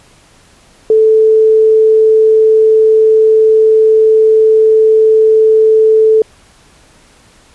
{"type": "tone", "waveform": "sine", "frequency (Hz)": 438.5, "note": "A4", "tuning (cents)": -6, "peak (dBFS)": -4, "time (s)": [0.9, 6.22], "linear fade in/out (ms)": 2, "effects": ["pink hiss -45 dBFS RMS until 7.54 s", "resampled to 24000 Hz"]}